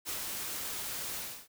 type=noise with ADSR envelope; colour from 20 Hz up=white; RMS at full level=-36 dBFS; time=0.05-1.48 s; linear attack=40 ms; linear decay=97 ms; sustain=-2 dB; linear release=300 ms; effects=none